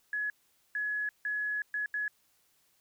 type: tone bursts at uneven times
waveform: sine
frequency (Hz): 1691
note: G#6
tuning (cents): +31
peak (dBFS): -30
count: 5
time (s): 0.13-0.3 / 0.75-1.09 / 1.25-1.62 / 1.74-1.86 / 1.94-2.08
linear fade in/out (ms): 2
effects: white hiss -70 dBFS RMS until 2.8 s